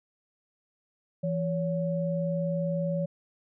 sine tone pair together, 167.8 / 562.5 Hz, E3 / C#5, +31 / +25 cents, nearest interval octave + major sixth, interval 2094 cents, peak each -28 / -30 dBFS, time 1.23-3.06 s, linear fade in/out 10 ms, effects none

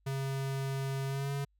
square tone with pitch glide, 135.7 to 140 Hz, C#3 to C#3, -36 to +18 cents, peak -33 dBFS, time 0.06-1.45 s, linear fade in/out 10 ms, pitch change +54 cents, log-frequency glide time 1.07-1.32 s, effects added 50 Hz sine -68 dBFS peak until 1.59 s

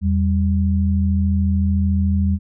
sine tone pair together, 82.41 / 196.01 Hz, E2 / G3, 0 / 0 cents, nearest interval octave + minor third, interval 1500 cents, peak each -16 / -19 dBFS, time 0.01-2.39 s, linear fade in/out 50 ms, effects none

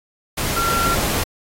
sine tone in noise, 1369 Hz, F6, 35 cents flat, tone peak -19 dBFS, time 0.56-0.95 s, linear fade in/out 10 ms, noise pink, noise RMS -22 dBFS, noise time 0.37-1.24 s, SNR 0 dB, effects AAC 48 kbps

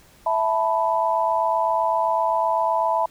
sine chord, E suspended fourth, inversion none, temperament equal, 659.3 / 880 / 987.8 Hz, E5 / A5 / B5, 0 / 0 / 0 cents, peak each -23 / -23 / -22 dBFS, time 0.26-3.06 s, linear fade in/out 5 ms, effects pink hiss -53 dBFS RMS until 3.1 s

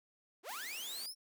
sawtooth linear sweep, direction up, 287.7 to 5460 Hz, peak -39 dBFS, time 0.43-1.15 s, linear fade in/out 50 ms
white high-pass noise, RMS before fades -49 dBFS, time 0.49-1.06 s, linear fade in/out 0 ms, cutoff 200 Hz, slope 96 dB/octave
effects none

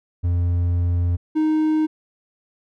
triangle tone pair in turn, 87.31 / 311.1 Hz, F2 / D#4, 0 / 0 cents, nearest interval octave + minor seventh, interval 2200 cents, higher second, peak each -15 / -14 dBFS, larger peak second, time 0.23-1.17 / 1.35-1.87 s, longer first, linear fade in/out 20 ms, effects none

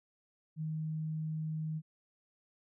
sine tone, 156.8 Hz, D#3, 14 cents sharp, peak -34 dBFS, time 0.56-1.82 s, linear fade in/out 50 ms, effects none

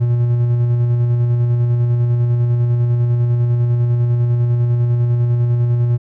triangle tone with tremolo, 120 Hz, B2, 49 cents flat, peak -9 dBFS, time 0-5.98 s, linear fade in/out 20 ms, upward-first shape square, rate 10 Hz, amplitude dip 25%, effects none

